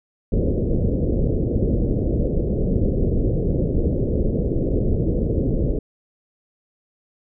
pink low-pass noise, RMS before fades -20 dBFS, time 0.32-5.79 s, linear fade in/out 5 ms, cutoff 530 Hz, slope 48 dB/octave, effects none

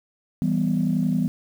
sine chord, E minor, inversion none, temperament equal, 164.81 / 196 / 246.9 Hz, E3 / G3 / B3, 0 / 0 / 0 cents, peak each -23 dBFS, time 0.42-1.28 s, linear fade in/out 0 ms, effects tanh soft clip ceiling -12 dBFS + 8-bit

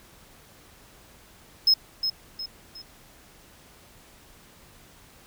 triangle tone with echo, 5160 Hz, E8, 38 cents flat, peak -14 dBFS, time 1.67-1.74 s, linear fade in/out 5 ms, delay 360 ms, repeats 3, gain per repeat -8 dB, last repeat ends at 2.82 s, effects pink hiss -53 dBFS RMS until 5.26 s

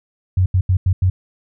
sine tone bursts at uneven times, 92.5 Hz, F#2, in tune, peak -11 dBFS, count 5, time 0.37-0.46 / 0.54-0.61 / 0.69-0.77 / 0.86-0.93 / 1.02-1.1 s, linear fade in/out 5 ms, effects none

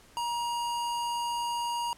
square tone, 948 Hz, A#5, 29 cents sharp, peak -30 dBFS, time 0.17-1.93 s, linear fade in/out 0 ms, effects pink hiss -57 dBFS RMS until 1.97 s + low-pass 12000 Hz 12 dB/octave

